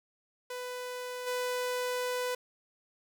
sawtooth tone with level steps, 497.7 Hz, B4, 13 cents sharp, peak -33 / -27 dBFS, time 0.5-2.35 s, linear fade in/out 5 ms, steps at 1.26 s, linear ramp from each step 20 ms, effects 10-bit

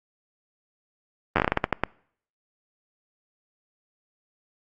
slowing click train, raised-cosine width 0.5 ms, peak -5 dBFS, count 12, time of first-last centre 1.36-1.836 s, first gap 10 ms, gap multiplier 1.27, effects noise-tail reverb RT60 0.6 s tail -25 dB re dry + Opus 32 kbps

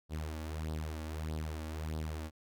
sawtooth tone with flanger, 78.2 Hz, D#2, 9 cents sharp, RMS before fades -39 dBFS, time 0.09-2.31 s, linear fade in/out 50 ms, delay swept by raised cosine 0.21 to 3.61 ms, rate 1.6 Hz, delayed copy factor +0.65, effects none

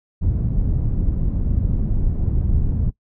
pink low-pass noise, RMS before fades -19 dBFS, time 0.21-2.91 s, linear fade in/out 20 ms, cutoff 140 Hz, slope 12 dB/octave, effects noise-tail reverb RT60 0.1 s tail -21 dB re dry

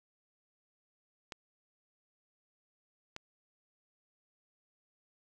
clicks, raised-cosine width 0.2 ms, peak -24 dBFS, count 2, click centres 1.322 / 3.164 s, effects none

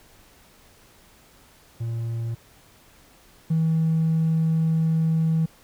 triangle tone pair in turn, 115.5 / 161.27 Hz, A#2 / E3, -16 / -38 cents, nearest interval tritone, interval 578 cents, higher second, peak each -23 / -15 dBFS, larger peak second, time 1.8-2.35 / 3.5-5.46 s, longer second, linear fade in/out 10 ms, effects tanh soft clip ceiling -15 dBFS + pink hiss -54 dBFS RMS until 5.63 s

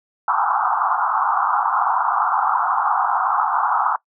pink band-pass noise, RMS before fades -19 dBFS, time 0.28-3.96 s, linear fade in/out 2 ms, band 750 to 1400 Hz, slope 96 dB/octave, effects noise-tail reverb RT60 0.1 s tail -21 dB re dry

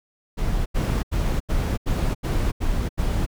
brown noise bursts, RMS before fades -22 dBFS, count 8, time 0.37-3.264 s, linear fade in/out 20 ms, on 290 ms, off 82 ms, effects none

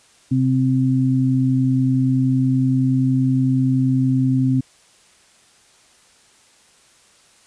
sine tone pair together, 130.47 / 261.1 Hz, C3 / C4, -5 / -3 cents, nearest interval octave, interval 1202 cents, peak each -17 dBFS, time 0.31-4.61 s, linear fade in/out 10 ms, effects white hiss -53 dBFS RMS until 7.46 s + resampled to 22050 Hz

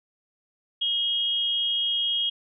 sine tone pair together, 2906 / 3262 Hz, F#7 / G#7, -32 / -32 cents, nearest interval major second, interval 200 cents, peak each -31 / -23 dBFS, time 0.81-2.3 s, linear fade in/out 10 ms, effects none

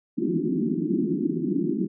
white band-pass noise, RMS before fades -25 dBFS, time 0.17-1.88 s, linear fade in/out 20 ms, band 160 to 370 Hz, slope 96 dB/octave, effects none

